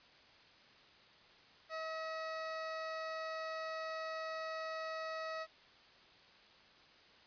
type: tone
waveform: 20% pulse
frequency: 640 Hz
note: D#5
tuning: 49 cents sharp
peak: -35 dBFS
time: 1.69-5.47 s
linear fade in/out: 50 ms
effects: white hiss -62 dBFS RMS until 7.26 s + resampled to 11025 Hz